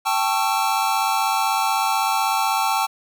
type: chord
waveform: square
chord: A dominant seventh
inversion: third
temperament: equal with one note detuned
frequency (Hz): 784 / 880 / 1108.7 / 1342.3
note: G5 / A5 / C#6 / E6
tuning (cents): 0 / 0 / 0 / +31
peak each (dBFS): -24 / -23 / -27 / -27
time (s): 0.05-2.87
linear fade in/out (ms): 20
effects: none